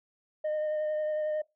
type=tone with vibrato; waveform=sine; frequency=612 Hz; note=D#5; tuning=29 cents flat; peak=-25 dBFS; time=0.44-1.42 s; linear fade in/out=10 ms; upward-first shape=sine; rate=11 Hz; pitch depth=14 cents each way; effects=noise-tail reverb RT60 0.2 s tail -22 dB re dry + tanh soft clip ceiling -27 dBFS